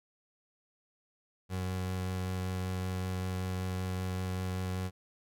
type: tone with vibrato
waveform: 30% pulse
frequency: 92.5 Hz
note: F#2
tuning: in tune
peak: -30 dBFS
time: 1.49-4.91 s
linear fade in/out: 50 ms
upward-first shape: sine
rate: 5.2 Hz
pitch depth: 10 cents each way
effects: none